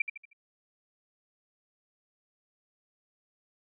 sine tone with echo, 2351 Hz, D7, 1 cent sharp, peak -23 dBFS, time 0-0.02 s, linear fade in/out 5 ms, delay 78 ms, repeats 4, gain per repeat -8 dB, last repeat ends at 0.332 s, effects none

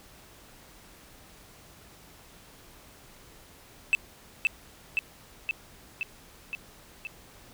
sine tone with echo, 2637 Hz, E7, in tune, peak -15 dBFS, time 3.93-3.95 s, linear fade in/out 0 ms, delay 520 ms, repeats 6, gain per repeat -3 dB, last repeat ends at 7.07 s, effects tanh soft clip ceiling -17 dBFS + pink hiss -53 dBFS RMS until 7.53 s

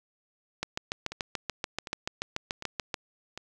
two click trains, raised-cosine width 0.2 ms, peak -21 / -13 dBFS, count 4 / 17, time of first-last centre 1.12-3.376 / 0.63-2.942 s, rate 1.33 / 6.92 Hz, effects none

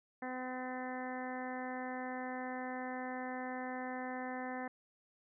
harmonic tone, 254.7 Hz, C4, 46 cents flat, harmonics 1 / 2 / 3 / 4 / 5 / 6 / 7 / 8, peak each -43 / -46 / -44 / -50 / -54 / -53 / -48 / -53 dBFS, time 0.22-4.68 s, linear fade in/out 5 ms, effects none

